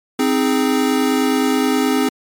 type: chord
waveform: square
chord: Ab major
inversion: first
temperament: equal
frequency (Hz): 261.6 / 311.1 / 415.3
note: C4 / Eb4 / Ab4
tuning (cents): 0 / 0 / 0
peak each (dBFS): -17 / -21 / -21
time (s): 0.19-2.09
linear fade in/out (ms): 5
effects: MP3 96 kbps